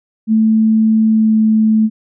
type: tone with pitch glide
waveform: sine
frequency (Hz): 220 to 218.4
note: A3 to A3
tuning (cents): 0 to -13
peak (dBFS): -8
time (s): 0.27-1.9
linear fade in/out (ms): 50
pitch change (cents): -13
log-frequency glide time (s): 1.08-1.37
effects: none